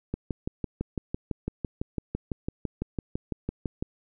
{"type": "click train", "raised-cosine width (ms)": 3, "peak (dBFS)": -16, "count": 23, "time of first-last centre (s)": [0.14, 3.825], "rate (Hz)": 5.97, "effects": []}